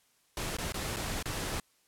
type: noise with dropouts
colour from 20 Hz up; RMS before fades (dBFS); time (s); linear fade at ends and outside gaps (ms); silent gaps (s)
pink; -35; 0.37-1.6; 2; 0.569-0.584 / 0.723-0.742 / 0.962-0.967 / 1.227-1.256
effects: white hiss -69 dBFS RMS until 1.87 s + low-pass 12000 Hz 12 dB/octave